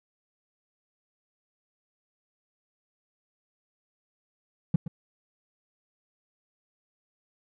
triangle tone with echo, 164.81 Hz, E3, in tune, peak -13 dBFS, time 4.74-4.76 s, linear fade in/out 5 ms, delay 120 ms, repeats 1, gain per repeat -15 dB, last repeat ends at 4.88 s, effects tanh soft clip ceiling -13 dBFS

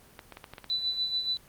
clicks, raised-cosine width 0.3 ms, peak -25 dBFS, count 7, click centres 0.192 / 0.323 / 0.371 / 0.442 / 0.536 / 0.582 / 0.643 s
sine tone with tremolo, 3983 Hz, B7, 14 cents sharp, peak -25 dBFS, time 0.7-1.37 s, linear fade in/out 0 ms, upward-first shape sine, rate 7 Hz, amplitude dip 60%
effects pink hiss -56 dBFS RMS until 1.48 s + Opus 24 kbps

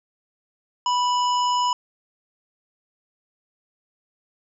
harmonic tone with a mistuned harmonic, 985 Hz, B5, 5 cents flat, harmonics 1 / 3 / 5 / 7, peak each -19 / -29 / -33 / -36 dBFS, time 0.86-1.73 s, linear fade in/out 2 ms, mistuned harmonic 5, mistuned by +78 cents, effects none

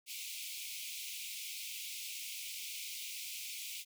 pink high-pass noise, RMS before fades -44 dBFS, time 0.06-3.85 s, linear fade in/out 50 ms, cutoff 2200 Hz, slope 96 dB/octave, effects none

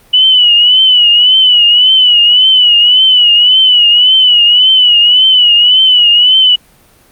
sine tone with vibrato, 2960 Hz, F#7, in tune, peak -3 dBFS, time 0.13-6.56 s, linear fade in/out 10 ms, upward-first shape triangle, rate 1.8 Hz, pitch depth 88 cents each way, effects pink hiss -45 dBFS RMS until 7.11 s + Opus 32 kbps

